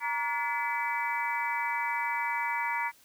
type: harmonic tone with a mistuned harmonic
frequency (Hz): 287.1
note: D4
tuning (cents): -39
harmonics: 3 / 4 / 5 / 6 / 7 / 8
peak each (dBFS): -31 / -41 / -41 / -39 / -34 / -36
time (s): 0-2.92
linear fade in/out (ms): 50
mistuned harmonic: 3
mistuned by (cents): +150
effects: white hiss -60 dBFS RMS until 3.04 s